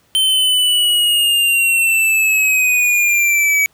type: linear sweep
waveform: square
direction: down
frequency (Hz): 3098 to 2268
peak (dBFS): -12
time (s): 0.15-3.66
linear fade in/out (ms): 0
effects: pink hiss -56 dBFS RMS until 3.73 s + high-pass 60 Hz 12 dB/octave